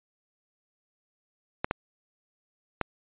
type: clicks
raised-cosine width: 0.5 ms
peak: -11 dBFS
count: 3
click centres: 1.645 / 1.711 / 2.813 s
effects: resampled to 8000 Hz